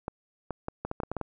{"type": "clicks", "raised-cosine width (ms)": 1, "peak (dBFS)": -18, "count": 10, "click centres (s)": [0.081, 0.507, 0.684, 0.85, 0.914, 1.002, 1.034, 1.116, 1.167, 1.213], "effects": []}